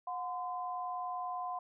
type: tone pair together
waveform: sine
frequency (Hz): 724.8 / 1025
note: F#5 / C6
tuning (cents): -36 / -36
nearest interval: tritone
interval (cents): 600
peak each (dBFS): -38 / -39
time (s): 0.07-1.59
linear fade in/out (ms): 5
effects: none

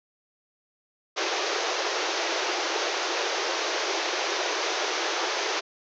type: band-pass noise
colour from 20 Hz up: pink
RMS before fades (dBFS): -28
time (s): 1.16-5.61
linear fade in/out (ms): 20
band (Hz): 330 to 6500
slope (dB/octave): 96
effects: none

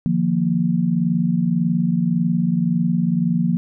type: chord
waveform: sine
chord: Eb suspended second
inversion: none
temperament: equal with one note detuned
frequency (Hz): 152.8 / 174.61 / 233.1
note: Eb3 / F3 / Bb3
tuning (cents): -31 / 0 / 0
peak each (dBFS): -24 / -18 / -21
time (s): 0.06-3.57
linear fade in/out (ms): 0
effects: none

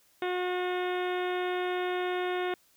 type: harmonic tone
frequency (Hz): 361.7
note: F#4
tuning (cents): -39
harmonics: 1 / 2 / 3 / 4 / 5 / 6 / 7 / 8 / 9 / 10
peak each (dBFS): -30 / -35 / -41 / -40 / -42 / -43 / -47 / -48 / -50 / -47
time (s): 0.22-2.54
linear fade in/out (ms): 2
effects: white hiss -65 dBFS RMS until 2.76 s

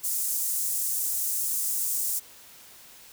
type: high-pass noise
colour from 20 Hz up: pink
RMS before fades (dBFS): -28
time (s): 0.03-2.2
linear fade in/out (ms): 20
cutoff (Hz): 7500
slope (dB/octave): 24
effects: white hiss -50 dBFS RMS until 3.12 s

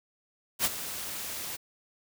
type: noise with ADSR envelope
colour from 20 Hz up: white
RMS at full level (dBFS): -24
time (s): 0.59-1.57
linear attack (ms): 58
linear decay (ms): 37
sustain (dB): -13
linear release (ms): 17
effects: none

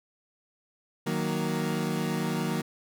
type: chord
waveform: 30% pulse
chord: D# minor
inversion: none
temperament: equal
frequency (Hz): 155.56 / 185 / 233.1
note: D#3 / F#3 / A#3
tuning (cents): 0 / 0 / 0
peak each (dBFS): -29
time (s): 1.06-2.62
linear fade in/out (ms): 10
effects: none

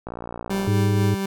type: click train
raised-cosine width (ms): 1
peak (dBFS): -18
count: 36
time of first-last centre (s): 0.07-0.666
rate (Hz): 58.7
type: tone with tremolo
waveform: 30% pulse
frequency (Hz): 195.1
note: G3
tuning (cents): -8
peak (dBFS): -19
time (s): 0.5-1.26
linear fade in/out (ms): 5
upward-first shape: sine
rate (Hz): 4.1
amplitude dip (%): 30
type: harmonic tone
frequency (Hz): 104.3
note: G#2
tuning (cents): +8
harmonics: 1 / 3 / 4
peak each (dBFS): -18 / -28 / -30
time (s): 0.67-1.15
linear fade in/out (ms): 10
effects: none

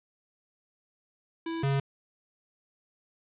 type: tone pair in turn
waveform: square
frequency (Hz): 329.6 / 138.02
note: E4 / C#3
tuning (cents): 0 / -7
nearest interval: octave + minor third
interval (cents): 1507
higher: first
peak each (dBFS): -32 / -25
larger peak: second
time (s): 1.46-1.63 / 1.63-1.8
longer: neither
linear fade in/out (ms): 5
effects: resampled to 8000 Hz + 9-bit

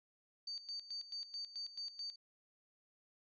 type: tone with tremolo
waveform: sine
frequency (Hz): 4600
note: D8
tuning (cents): -37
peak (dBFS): -40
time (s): 0.47-2.16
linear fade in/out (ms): 5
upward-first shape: square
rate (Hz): 4.6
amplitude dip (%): 75
effects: resampled to 11025 Hz

